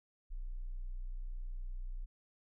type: tone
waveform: sine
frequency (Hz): 30.61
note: B0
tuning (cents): -15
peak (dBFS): -38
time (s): 0.3-2.06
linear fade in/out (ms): 20
effects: none